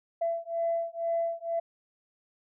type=beating tone pair; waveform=sine; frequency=670 / 672.1 Hz; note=E5 / E5; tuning=+28 / +33 cents; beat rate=2.1 Hz; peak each=-30 dBFS; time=0.21-1.6 s; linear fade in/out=10 ms; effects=tanh soft clip ceiling -20 dBFS